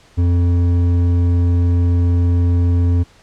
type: tone with hard clipping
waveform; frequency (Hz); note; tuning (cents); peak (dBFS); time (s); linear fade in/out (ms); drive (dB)
sine; 87.31; F2; 0; -13; 0.17-3.04; 20; 8
effects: pink hiss -49 dBFS RMS until 3.22 s + low-pass 7000 Hz 12 dB/octave